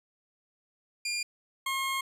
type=tone pair in turn; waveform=20% pulse; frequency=2400 / 1075.6 Hz; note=D7 / C6; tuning=+37 / +47 cents; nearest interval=octave + major second; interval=1390 cents; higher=first; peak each=-25 / -24 dBFS; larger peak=second; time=1.05-1.23 / 1.66-2.01 s; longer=second; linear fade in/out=5 ms; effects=resampled to 32000 Hz